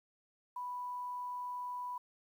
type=tone with quantisation; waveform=sine; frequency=987.8 Hz; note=B5; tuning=in tune; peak=-38 dBFS; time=0.56-1.98 s; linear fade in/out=5 ms; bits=11; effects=none